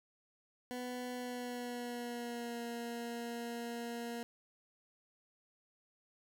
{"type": "tone with pitch glide", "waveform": "20% pulse", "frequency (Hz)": [248.2, 235.5], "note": ["B3", "A#3"], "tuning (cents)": [9, 18], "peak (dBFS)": -35, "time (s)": [0.71, 4.23], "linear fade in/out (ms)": 0, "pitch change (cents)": -91, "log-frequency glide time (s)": [1.14, 2.62], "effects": []}